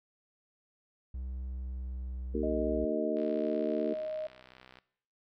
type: tone with pitch glide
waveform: triangle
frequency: 63.9 to 62.69 Hz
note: C2 to B1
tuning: -40 to +27 cents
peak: -34 dBFS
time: 1.14-2.85 s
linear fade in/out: 5 ms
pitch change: -33 cents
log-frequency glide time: 1.45-2.51 s
type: harmonic tone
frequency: 75.8 Hz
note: D#2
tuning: 45 cents flat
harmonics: 3 / 4 / 5 / 6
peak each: -35 / -35 / -35 / -35 dBFS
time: 2.34-3.94 s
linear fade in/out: 10 ms
type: tone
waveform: sine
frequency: 622.3 Hz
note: D#5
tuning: in tune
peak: -33 dBFS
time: 2.43-4.27 s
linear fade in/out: 5 ms
type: click train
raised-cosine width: 0.3 ms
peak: -36 dBFS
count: 104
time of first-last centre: 3.17-4.787 s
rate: 63.7 Hz
effects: noise-tail reverb RT60 0.7 s tail -20 dB re dry